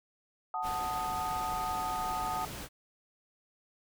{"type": "chord", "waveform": "sine", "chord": "D# diminished", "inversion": "first", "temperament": "equal", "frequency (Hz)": [740, 880, 1244.5], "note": ["F#5", "A5", "D#6"], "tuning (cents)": [0, 0, 0], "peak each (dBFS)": -36, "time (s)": [0.54, 2.45], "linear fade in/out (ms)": 2}
{"type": "noise", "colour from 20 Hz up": "pink", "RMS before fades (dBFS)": -42, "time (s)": [0.62, 2.69], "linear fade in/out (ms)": 50}
{"effects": []}